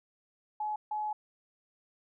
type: tone bursts at uneven times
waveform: sine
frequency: 849 Hz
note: G#5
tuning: 38 cents sharp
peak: -31 dBFS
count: 2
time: 0.6-0.76 / 0.91-1.13 s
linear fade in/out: 5 ms
effects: none